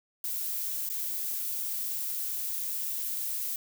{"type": "noise with dropouts", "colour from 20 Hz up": "violet", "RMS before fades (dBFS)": -33, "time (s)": [0.24, 3.56], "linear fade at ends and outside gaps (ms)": 1, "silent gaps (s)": [0.89, 0.899], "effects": []}